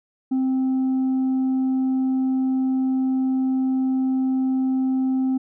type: tone with tanh clipping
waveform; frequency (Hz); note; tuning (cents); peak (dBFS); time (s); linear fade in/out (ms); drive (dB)
triangle; 261.6; C4; 0; -19; 0.31-5.38; 10; 7
effects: none